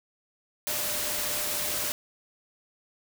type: tone in noise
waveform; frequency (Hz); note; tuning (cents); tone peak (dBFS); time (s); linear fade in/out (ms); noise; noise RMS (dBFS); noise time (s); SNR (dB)
sine; 598; D5; +31; -41; 0.67-1.92; 0; white; -30; 0.67-1.92; -14
effects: none